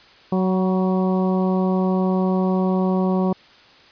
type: harmonic tone with a mistuned harmonic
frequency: 186.4 Hz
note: F#3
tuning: 13 cents sharp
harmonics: 1 / 2 / 3 / 4 / 5 / 6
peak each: -18 / -24 / -28 / -30 / -32 / -34 dBFS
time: 0.32-3.33 s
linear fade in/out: 5 ms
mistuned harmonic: 5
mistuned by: +34 cents
effects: white hiss -49 dBFS RMS until 3.91 s + resampled to 11025 Hz